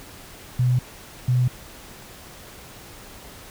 sine tone pair in turn, 125 / 125 Hz, B2 / B2, +21 / +21 cents, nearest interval unison, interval 0 cents, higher neither, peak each -16 dBFS, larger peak neither, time 0.59-0.79 / 1.28-1.48 s, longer neither, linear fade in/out 5 ms, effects pink hiss -43 dBFS RMS until 3.5 s

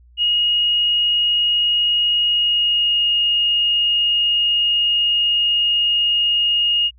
sine tone with pitch glide, 2876 to 2856 Hz, F#7 to F7, -50 to +38 cents, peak -14 dBFS, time 0.17-6.91 s, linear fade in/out 50 ms, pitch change -12 cents, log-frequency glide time 2.27-3.09 s, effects added 60 Hz sine -46 dBFS peak until 6.98 s

